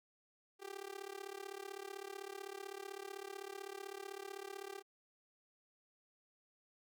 sawtooth tone with amplitude modulation, 393.5 Hz, G4, 7 cents sharp, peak -38 dBFS, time 0.59-4.83 s, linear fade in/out 50 ms, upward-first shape sine, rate 35.8 Hz, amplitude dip 95%, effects none

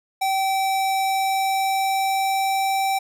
square tone with pitch glide, 772 to 776.5 Hz, G5 to G5, -27 to -17 cents, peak -20 dBFS, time 0.21-2.99 s, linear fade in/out 10 ms, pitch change +10 cents, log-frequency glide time 0.94-2.83 s, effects none

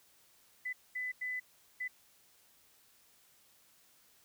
sine tone bursts at uneven times, 2003 Hz, B6, 24 cents sharp, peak -35 dBFS, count 4, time 0.65-0.73 / 0.95-1.12 / 1.21-1.4 / 1.8-1.88 s, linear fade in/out 10 ms, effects white hiss -66 dBFS RMS until 4.24 s

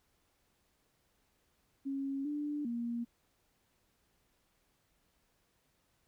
sine tone with pitch steps, 273.9 / 294.4 / 235.8 Hz, C#4 / D4 / A#3, -21 / +4 / +20 cents, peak -34 dBFS, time 1.85-3.05 s, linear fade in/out 20 ms, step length 400 ms, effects pink hiss -75 dBFS RMS until 6.07 s

